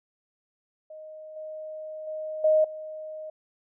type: tone with level steps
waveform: sine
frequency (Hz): 622.3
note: D#5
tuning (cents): 0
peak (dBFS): -40 / -35 / -31 / -17 / -35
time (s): 0.9-3.3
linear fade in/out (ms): 5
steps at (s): 1.36 / 2.07 / 2.44 / 2.64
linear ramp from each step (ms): 5
effects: none